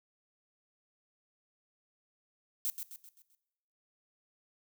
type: noise with echo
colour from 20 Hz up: violet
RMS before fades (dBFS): -33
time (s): 2.65-2.7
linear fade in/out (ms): 0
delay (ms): 130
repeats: 5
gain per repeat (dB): -7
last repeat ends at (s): 3.35
effects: noise-tail reverb RT60 1.0 s tail -20 dB re dry